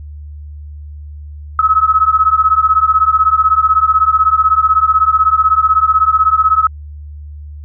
sine beating tone pair, 1278 / 1294 Hz, D#6 / E6, +46 / -32 cents, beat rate 16 Hz, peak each -11 dBFS, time 1.59-6.67 s, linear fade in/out 2 ms, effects added 74 Hz sine -27 dBFS peak until 7.64 s

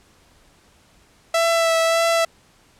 sawtooth tone with vibrato, 662 Hz, E5, 7 cents sharp, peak -12 dBFS, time 1.34-2.25 s, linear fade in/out 5 ms, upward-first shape sine, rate 1.7 Hz, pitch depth 18 cents each way, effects pink hiss -55 dBFS RMS until 2.79 s + low-pass 10000 Hz 12 dB/octave

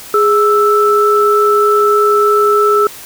sine tone pair together, 415.3 / 1318.5 Hz, G#4 / E6, 0 / 0 cents, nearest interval octave + minor sixth, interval 2000 cents, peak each -10 dBFS, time 0.14-2.87 s, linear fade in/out 2 ms, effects white hiss -32 dBFS RMS until 3.05 s

